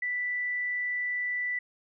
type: tone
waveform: sine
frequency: 1975.5 Hz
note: B6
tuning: in tune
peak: -28 dBFS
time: 0.02-1.59 s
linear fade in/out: 5 ms
effects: none